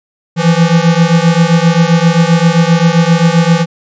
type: beating tone pair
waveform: square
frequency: 163.9 / 171.5 Hz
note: E3 / F3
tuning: -10 / -31 cents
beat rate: 7.6 Hz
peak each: -10 dBFS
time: 0.36-3.66 s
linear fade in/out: 50 ms
effects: resampled to 16000 Hz